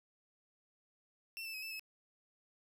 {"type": "tone with pitch steps", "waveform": "30% pulse", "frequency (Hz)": [2692, 2643, 2545, 2640, 2586], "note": ["E7", "E7", "D#7", "E7", "E7"], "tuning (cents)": [36, 4, 39, 2, -34], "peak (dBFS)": -39, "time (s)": [1.37, 1.795], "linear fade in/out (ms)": 0, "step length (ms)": 85, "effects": []}